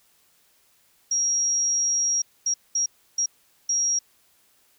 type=tone bursts at uneven times; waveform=sine; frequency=5650 Hz; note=F8; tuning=19 cents sharp; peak=-20 dBFS; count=5; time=1.11-2.22 / 2.46-2.54 / 2.75-2.86 / 3.18-3.26 / 3.69-3.99 s; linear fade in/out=5 ms; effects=white hiss -62 dBFS RMS until 4.78 s